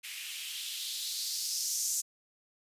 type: noise with band-pass filter sweep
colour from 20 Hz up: violet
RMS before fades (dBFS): -36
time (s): 0.03-2.02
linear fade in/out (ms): 20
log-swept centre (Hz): 2300 to 6700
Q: 3.1
effects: resampled to 32000 Hz